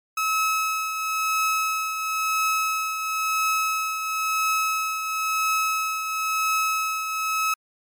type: tone with tremolo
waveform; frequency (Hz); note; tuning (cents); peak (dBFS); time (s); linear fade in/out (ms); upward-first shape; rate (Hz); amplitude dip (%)
30% pulse; 1290; E6; -38; -17; 0.17-7.54; 5; triangle; 0.98; 55
effects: MP3 96 kbps